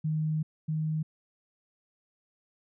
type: tone pair in turn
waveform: sine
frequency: 155.56 / 156.2 Hz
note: D#3 / D#3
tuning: 0 / +7 cents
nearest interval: unison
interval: 7 cents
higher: second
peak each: -26 / -27 dBFS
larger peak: first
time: 0.04-0.43 / 0.68-1.03 s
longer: first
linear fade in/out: 10 ms
effects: none